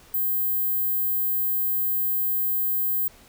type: tone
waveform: sine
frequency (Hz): 15300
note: A#9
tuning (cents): +44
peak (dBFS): -21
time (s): 0.14-3.08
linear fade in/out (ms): 5
effects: pink hiss -52 dBFS RMS until 3.28 s